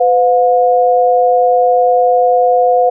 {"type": "tone pair together", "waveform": "sine", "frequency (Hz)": [505, 716.1], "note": ["B4", "F5"], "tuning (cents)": [39, 43], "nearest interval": "tritone", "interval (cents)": 604, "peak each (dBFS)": -10, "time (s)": [0, 2.9], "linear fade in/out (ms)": 10, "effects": []}